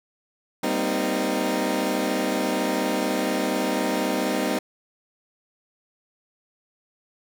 20% pulse chord, C minor seventh, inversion second, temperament equal with one note detuned, 196 / 233.1 / 257.3 / 311.1 Hz, G3 / Bb3 / C4 / Eb4, 0 / 0 / -29 / 0 cents, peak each -24 / -26 / -22 / -22 dBFS, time 0.63-4.59 s, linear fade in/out 5 ms, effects none

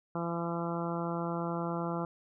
harmonic tone, 169.6 Hz, E3, 50 cents sharp, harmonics 1 / 2 / 3 / 4 / 5 / 6 / 7 / 8, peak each -35 / -38 / -40 / -41 / -42 / -43 / -43 / -44 dBFS, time 0.15-2.05 s, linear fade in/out 2 ms, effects none

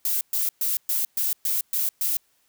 violet noise bursts, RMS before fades -24 dBFS, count 8, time 0.05-2.17 s, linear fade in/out 2 ms, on 160 ms, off 120 ms, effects white hiss -66 dBFS RMS until 2.48 s

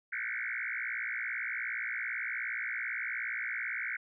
sine tone with frequency modulation, 1864.7 Hz, A#6, in tune, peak -33 dBFS, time 0.12-3.97 s, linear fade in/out 10 ms, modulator 58.7 Hz, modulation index 6.8, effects none

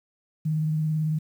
sine tone with vibrato, 155.56 Hz, D#3, in tune, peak -22 dBFS, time 0.45-1.19 s, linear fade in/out 10 ms, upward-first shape triangle, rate 18 Hz, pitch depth 32 cents each way, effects 9-bit

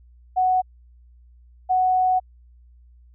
sine tone pair in turn, 741 / 741 Hz, F#5 / F#5, +2 / +2 cents, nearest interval unison, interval 0 cents, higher neither, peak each -16 dBFS, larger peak neither, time 0.36-0.62 / 1.69-2.2 s, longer second, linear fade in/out 20 ms, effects added 60 Hz sine -48 dBFS peak until 3.14 s

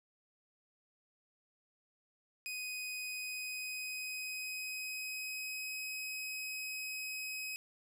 sawtooth tone with pitch glide, 2500 to 2535 Hz, D#7 to D#7, +8 to +32 cents, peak -36 dBFS, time 2.46-7.56 s, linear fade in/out 0 ms, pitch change +24 cents, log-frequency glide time 2.96-5.74 s, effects none

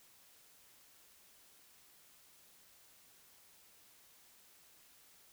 silence, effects white hiss -64 dBFS RMS until 5.32 s

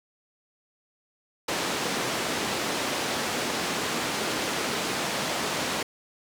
pink band-pass noise, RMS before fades -29 dBFS, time 1.48-5.83 s, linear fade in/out 5 ms, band 230 to 7400 Hz, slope 12 dB/octave, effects none

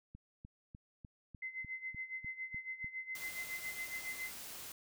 click train, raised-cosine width 5 ms, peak -38 dBFS, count 10, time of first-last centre 0.15-2.845 s, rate 3.34 Hz
sine tone with tremolo, 2057 Hz, C7, 30 cents flat, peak -38 dBFS, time 1.42-4.31 s, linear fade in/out 5 ms, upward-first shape sine, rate 7.2 Hz, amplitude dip 80%
white noise, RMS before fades -48 dBFS, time 3.15-4.72 s, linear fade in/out 2 ms
effects none

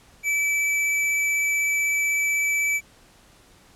square tone with vibrato, 2308 Hz, D7, 31 cents flat, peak -21 dBFS, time 0.23-2.81 s, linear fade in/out 50 ms, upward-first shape triangle, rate 16 Hz, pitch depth 10 cents each way, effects pink hiss -54 dBFS RMS until 3.75 s + low-pass 11000 Hz 12 dB/octave

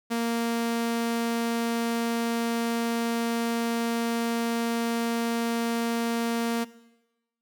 sawtooth tone, 232.3 Hz, A#3, 6 cents flat, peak -21 dBFS, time 0.1-6.65 s, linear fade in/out 20 ms, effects noise-tail reverb RT60 1.0 s tail -19 dB re dry

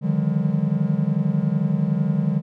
triangle tone cluster, 147 / 158 / 180.5 / 202.9 Hz, D3 / D#3 / F#3 / G#3, +2 / +27 / -43 / -40 cents, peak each -22 dBFS, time 0.01-2.42 s, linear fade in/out 50 ms, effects none

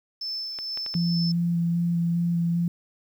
sine tone with tremolo, 5274 Hz, E8, in tune, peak -28 dBFS, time 0.21-1.32 s, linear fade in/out 5 ms, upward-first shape sine, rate 2.2 Hz, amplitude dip 35%
clicks, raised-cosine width 0.3 ms, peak -23 dBFS, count 4, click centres 0.588 / 0.774 / 0.863 / 0.941 s
sine tone with vibrato, 170.7 Hz, F3, 39 cents flat, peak -21 dBFS, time 0.95-2.68 s, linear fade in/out 2 ms, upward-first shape square, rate 2.5 Hz, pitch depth 10 cents each way
effects 9-bit

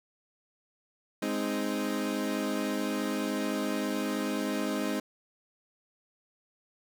30% pulse chord, Ab major, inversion none, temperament equal, 207.7 / 261.6 / 311.1 Hz, Ab3 / C4 / Eb4, 0 / 0 / 0 cents, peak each -31 dBFS, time 1.22-5 s, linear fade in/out 5 ms, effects none

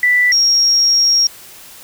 sine tone pair in turn, 1975.5 / 5588 Hz, B6 / F8, 0 / 0 cents, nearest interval octave + tritone, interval 1800 cents, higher second, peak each -9 dBFS, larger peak neither, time 0.03-0.32 / 0.32-1.27 s, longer second, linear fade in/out 2 ms, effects white hiss -38 dBFS RMS until 1.83 s

